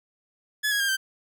sawtooth tone with pitch steps, 1706 / 1655.5 / 1606.5 / 1559 Hz, G#6 / G#6 / G6 / G6, +46 / -6 / +42 / -10 cents, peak -19 dBFS, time 0.63-0.97 s, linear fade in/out 20 ms, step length 85 ms, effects none

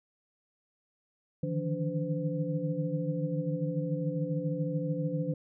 sine tone cluster, 149.5 / 156.7 / 169.9 / 290.3 / 510 Hz, D3 / D#3 / F3 / D4 / C5, +31 / +13 / -47 / -20 / -44 cents, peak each -36 / -34 / -35 / -37 / -36 dBFS, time 1.43-5.34 s, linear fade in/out 5 ms, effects none

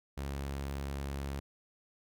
sawtooth tone, 69.3 Hz, C#2, in tune, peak -32 dBFS, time 0.17-1.4 s, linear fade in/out 10 ms, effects none

